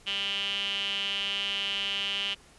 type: tone with band-pass filter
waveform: sawtooth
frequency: 198.8 Hz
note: G3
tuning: 25 cents sharp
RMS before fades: -31 dBFS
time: 0.06-2.35 s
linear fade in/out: 20 ms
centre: 3000 Hz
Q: 9.3
effects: pink hiss -56 dBFS RMS until 2.58 s + resampled to 24000 Hz